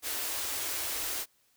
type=band-stop noise; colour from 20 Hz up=white; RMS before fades=-34 dBFS; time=0.02-1.26 s; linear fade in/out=50 ms; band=100 to 260 Hz; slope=96 dB/octave; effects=white hiss -69 dBFS RMS until 1.56 s